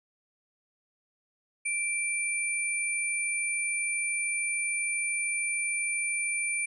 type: tone pair together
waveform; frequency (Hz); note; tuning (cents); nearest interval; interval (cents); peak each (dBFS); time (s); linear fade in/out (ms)
sine; 2349 / 9318; D7 / D9; 0 / -15; 2 octaves; 2385; -29 / -32; 1.65-6.66; 10
effects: none